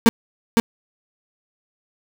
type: tone with echo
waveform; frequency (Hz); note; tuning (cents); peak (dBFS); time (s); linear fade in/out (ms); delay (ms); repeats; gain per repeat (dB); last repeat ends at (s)
35% pulse; 229.7; A#3; -25; -6; 0.06-0.09; 0; 510; 1; -4; 0.6
effects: none